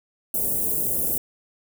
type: band-stop noise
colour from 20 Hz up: white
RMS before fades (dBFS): -24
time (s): 0.34-1.18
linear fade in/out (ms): 2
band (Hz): 560 to 10000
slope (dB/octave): 24
effects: none